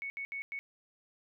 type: tone bursts at uneven times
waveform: sine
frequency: 2217 Hz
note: C#7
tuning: in tune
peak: -36 dBFS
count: 4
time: 0.02-0.1 / 0.17-0.25 / 0.32-0.42 / 0.52-0.59 s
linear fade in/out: 0 ms
effects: none